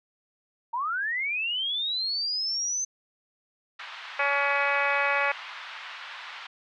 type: linear sweep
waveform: sine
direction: up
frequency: 900 to 6230 Hz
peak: -26 dBFS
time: 0.73-2.85 s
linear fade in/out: 10 ms
type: band-pass noise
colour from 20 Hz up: pink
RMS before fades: -41 dBFS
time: 3.79-6.47 s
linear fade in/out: 5 ms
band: 1000 to 3700 Hz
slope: 24 dB/octave
type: harmonic tone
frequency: 282.3 Hz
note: C#4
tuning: 32 cents sharp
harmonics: 2 / 3 / 4 / 5 / 6 / 7 / 8 / 9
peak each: -31 / -31 / -31 / -31 / -31 / -31 / -31 / -31 dBFS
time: 4.19-5.32 s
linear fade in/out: 5 ms
effects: none